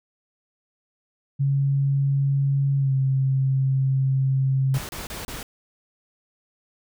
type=tone with pitch glide; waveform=sine; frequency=138.59 to 133.79 Hz; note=C#3 to C3; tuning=0 to +39 cents; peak=-18 dBFS; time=1.39-4.79 s; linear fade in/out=20 ms; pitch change=-61 cents; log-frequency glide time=2.78-2.93 s
type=noise bursts; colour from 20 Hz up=pink; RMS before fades=-34 dBFS; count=4; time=4.74-5.43 s; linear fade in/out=2 ms; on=150 ms; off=30 ms
effects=none